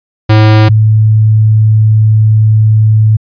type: tone pair in turn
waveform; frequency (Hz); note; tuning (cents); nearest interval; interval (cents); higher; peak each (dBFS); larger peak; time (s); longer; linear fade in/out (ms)
square / sine; 108.2 / 108.71; A2 / A2; -29 / -20; unison; 9; second; -3; neither; 0.29-0.69 / 0.69-3.17; second; 10
effects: resampled to 11025 Hz